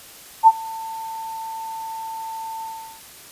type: tone with ADSR envelope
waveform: sine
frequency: 893 Hz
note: A5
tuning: 25 cents sharp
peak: -4 dBFS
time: 0.43-3.02 s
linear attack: 41 ms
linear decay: 44 ms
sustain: -24 dB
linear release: 390 ms
effects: white hiss -43 dBFS RMS until 3.31 s + resampled to 32000 Hz